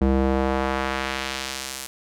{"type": "tone with band-pass filter sweep", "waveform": "square", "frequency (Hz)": 66.4, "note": "C2", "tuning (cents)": 26, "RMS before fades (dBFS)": -24, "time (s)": [0.01, 1.87], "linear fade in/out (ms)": 5, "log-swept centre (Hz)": [270, 10000], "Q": 0.74, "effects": []}